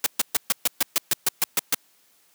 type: noise bursts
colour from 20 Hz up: white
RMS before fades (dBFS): -20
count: 12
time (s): 0.04-1.746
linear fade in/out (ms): 2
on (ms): 23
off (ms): 130
effects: white hiss -61 dBFS RMS until 2.34 s + high-pass 150 Hz 12 dB/octave